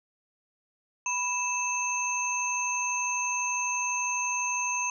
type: tone cluster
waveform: sine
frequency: 986 / 2628 / 6320 Hz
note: B5 / E7 / G8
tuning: -3 / -6 / +13 cents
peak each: -31 dBFS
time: 1.06-4.9 s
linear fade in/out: 2 ms
effects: none